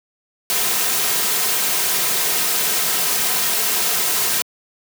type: noise with comb filter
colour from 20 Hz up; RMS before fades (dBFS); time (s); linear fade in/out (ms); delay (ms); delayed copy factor
white; -19; 0.5-4.42; 0; 3.5; -0.5
effects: high-pass 200 Hz 12 dB/octave